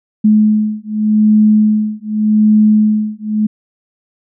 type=beating tone pair; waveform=sine; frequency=213.2 / 214.05 Hz; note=G#3 / A3; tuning=+46 / -47 cents; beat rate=0.85 Hz; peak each=-11 dBFS; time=0.24-3.47 s; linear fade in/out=10 ms; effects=none